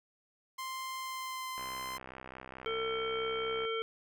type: tone with pitch glide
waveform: sawtooth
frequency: 1046.5 to 1035.7 Hz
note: C6 to C6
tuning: 0 to -18 cents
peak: -34 dBFS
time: 0.58-1.98 s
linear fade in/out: 10 ms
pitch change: -18 cents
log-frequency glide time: 0.97-1.48 s
type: click train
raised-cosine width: 0.5 ms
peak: -30 dBFS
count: 135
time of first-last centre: 1.58-3.651 s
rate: 64.7 Hz
type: harmonic tone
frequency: 450 Hz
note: A4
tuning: 39 cents sharp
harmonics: 1 / 3 / 5 / 7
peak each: -34 / -39 / -41 / -42 dBFS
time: 2.66-3.82 s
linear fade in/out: 0 ms
effects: none